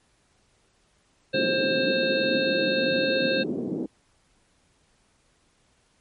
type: harmonic tone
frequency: 530 Hz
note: C5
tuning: 22 cents sharp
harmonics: 1 / 3 / 5 / 7 / 8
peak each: -24 / -29 / -31 / -32 / -33 dBFS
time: 1.33-3.44 s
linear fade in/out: 20 ms
type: band-pass noise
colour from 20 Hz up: pink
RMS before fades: -29 dBFS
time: 1.34-3.86 s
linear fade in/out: 5 ms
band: 210 to 400 Hz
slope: 24 dB/octave
effects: pink hiss -65 dBFS RMS until 6 s + MP3 48 kbps